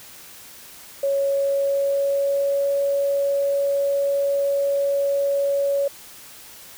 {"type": "tone with pitch glide", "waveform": "sine", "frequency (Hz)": [554.4, 560.2], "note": ["C#5", "C#5"], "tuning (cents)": [0, 18], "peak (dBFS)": -18, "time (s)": [1.03, 5.88], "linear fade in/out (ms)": 5, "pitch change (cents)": 18, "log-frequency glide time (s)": [1.24, 2.7], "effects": ["white hiss -43 dBFS RMS until 6.77 s"]}